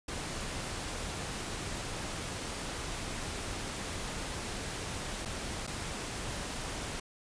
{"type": "noise with dropouts", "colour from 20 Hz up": "pink", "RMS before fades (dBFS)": -38, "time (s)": [0.08, 7], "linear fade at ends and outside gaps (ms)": 5, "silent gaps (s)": [[5.251, 5.256], [5.668, 5.674]], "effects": ["resampled to 22050 Hz"]}